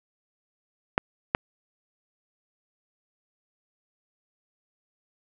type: clicks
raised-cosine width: 0.5 ms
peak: -5 dBFS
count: 2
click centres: 0.979 / 1.349 s
effects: none